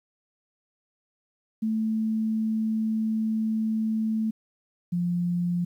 sine tone pair in turn, 220 / 175.04 Hz, A3 / F3, 0 / +4 cents, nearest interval major third, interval 396 cents, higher first, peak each -23 dBFS, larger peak neither, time 1.62-4.31 / 4.92-5.65 s, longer first, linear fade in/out 10 ms, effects 10-bit

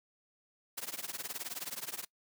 white noise with tremolo, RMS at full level -37 dBFS, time 0.77-2.05 s, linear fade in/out 10 ms, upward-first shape triangle, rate 19 Hz, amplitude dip 100%, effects noise-tail reverb RT60 0.1 s tail -23 dB re dry + high-pass 150 Hz 12 dB/octave

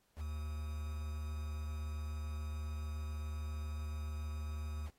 triangle tone with quantisation, 75.6 Hz, D#2, 49 cents flat, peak -36 dBFS, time 0.16-4.91 s, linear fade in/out 50 ms, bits 9, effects pink hiss -75 dBFS RMS until 4.98 s + AAC 48 kbps

